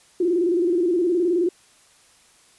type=tone with vibrato; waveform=sine; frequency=349.2 Hz; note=F4; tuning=in tune; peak=-17 dBFS; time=0.2-1.49 s; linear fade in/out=5 ms; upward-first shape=square; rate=19 Hz; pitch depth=76 cents each way; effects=white hiss -55 dBFS RMS until 2.58 s + resampled to 24000 Hz